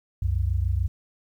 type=tone pair together; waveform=sine; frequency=65.65 / 92.5 Hz; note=C2 / F#2; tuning=+6 / 0 cents; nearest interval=tritone; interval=594 cents; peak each=-24 dBFS; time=0.22-0.88 s; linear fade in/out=5 ms; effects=10-bit